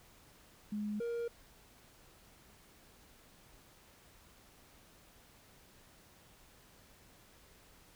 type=tone pair in turn; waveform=sine / triangle; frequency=209.2 / 469.6 Hz; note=G#3 / A#4; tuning=+13 / +13 cents; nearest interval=octave + major second; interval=1400 cents; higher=second; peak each=-35 / -33 dBFS; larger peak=second; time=0.72-1 / 1-1.28 s; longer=neither; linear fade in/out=5 ms; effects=pink hiss -62 dBFS RMS until 7.95 s